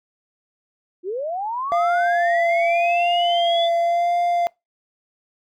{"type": "linear sweep", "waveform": "sine", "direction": "up", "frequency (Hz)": [337.2, 3520], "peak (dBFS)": -23, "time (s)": [1.03, 3.7], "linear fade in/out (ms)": 50}
{"type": "tone with vibrato", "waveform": "triangle", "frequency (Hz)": 689, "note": "F5", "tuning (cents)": -24, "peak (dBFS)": -15, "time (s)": [1.72, 4.47], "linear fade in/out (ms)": 0, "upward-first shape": "sine", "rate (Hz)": 0.9, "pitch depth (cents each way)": 24}
{"effects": ["noise-tail reverb RT60 0.2 s tail -24 dB re dry"]}